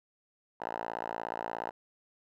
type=tone with band-pass filter; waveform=5% pulse; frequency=56.9 Hz; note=A#1; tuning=41 cents flat; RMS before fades=-38 dBFS; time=0.6-1.71 s; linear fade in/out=10 ms; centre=950 Hz; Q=3.7; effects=none